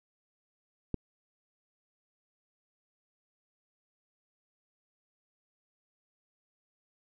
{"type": "click", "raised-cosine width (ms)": 3, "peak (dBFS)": -18, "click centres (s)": 0.943, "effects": []}